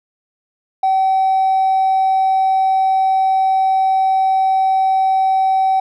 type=tone with hard clipping; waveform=sine; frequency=765 Hz; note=G5; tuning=42 cents flat; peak=-12 dBFS; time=0.83-5.8 s; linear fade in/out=5 ms; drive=1 dB; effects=none